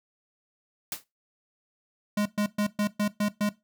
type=noise with exponential decay; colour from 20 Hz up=white; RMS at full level=-28 dBFS; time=0.92-1.04 s; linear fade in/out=2 ms; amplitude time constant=25 ms
type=tone bursts; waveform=square; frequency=207.5 Hz; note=G#3; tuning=1 cent flat; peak=-24 dBFS; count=7; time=2.17-3.492 s; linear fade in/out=5 ms; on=86 ms; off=120 ms
effects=noise-tail reverb RT60 0.2 s tail -17 dB re dry